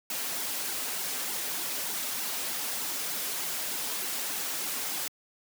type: noise with flanger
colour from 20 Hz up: white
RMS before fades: -33 dBFS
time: 0.1-5.08 s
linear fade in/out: 2 ms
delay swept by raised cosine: 1.6 to 6.1 ms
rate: 3.3 Hz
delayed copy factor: -0.7
effects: high-pass 200 Hz 12 dB/octave